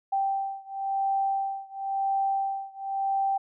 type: beating tone pair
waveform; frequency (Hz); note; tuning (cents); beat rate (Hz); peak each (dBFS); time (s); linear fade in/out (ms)
sine; 782 / 782.96; G5 / G5; -4 / -2; 0.96; -28 / -29; 0.12-3.38; 10
effects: none